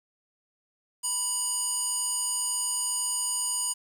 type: tone with band-pass filter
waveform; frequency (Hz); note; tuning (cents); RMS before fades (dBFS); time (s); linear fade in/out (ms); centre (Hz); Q
square; 979; B5; -15; -29; 1.03-3.74; 20; 8400; 4.6
effects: 9-bit